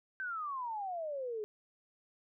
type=exponential sweep; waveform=sine; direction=down; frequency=1568 to 412.8 Hz; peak=-36 dBFS; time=0.2-1.44 s; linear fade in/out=0 ms; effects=none